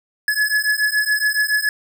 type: beating tone pair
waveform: square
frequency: 1700 / 1707.1 Hz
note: G#6 / G#6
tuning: +40 / +47 cents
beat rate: 7.1 Hz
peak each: -20 / -20 dBFS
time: 0.28-1.69 s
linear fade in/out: 2 ms
effects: none